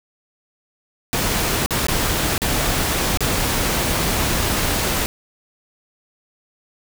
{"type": "noise with dropouts", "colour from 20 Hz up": "pink", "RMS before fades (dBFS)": -20, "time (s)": [1.13, 5.06], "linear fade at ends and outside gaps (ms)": 0, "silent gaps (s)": [[1.661, 1.707], [1.868, 1.884], [2.379, 2.418], [3.173, 3.206]], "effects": []}